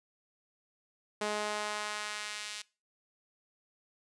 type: tone with high-pass filter sweep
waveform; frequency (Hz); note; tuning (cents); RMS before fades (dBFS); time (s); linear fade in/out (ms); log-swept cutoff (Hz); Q
sawtooth; 210; G#3; +19; -37; 1.21-2.62; 5; 430 to 3000; 0.87
effects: noise-tail reverb RT60 0.3 s tail -21 dB re dry + resampled to 22050 Hz